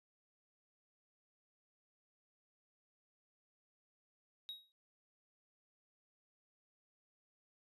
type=tone with exponential decay; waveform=triangle; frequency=3796 Hz; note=A#7; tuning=31 cents sharp; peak=-38 dBFS; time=4.49-4.72 s; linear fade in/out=0 ms; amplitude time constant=48 ms; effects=tanh soft clip ceiling -38 dBFS + resampled to 32000 Hz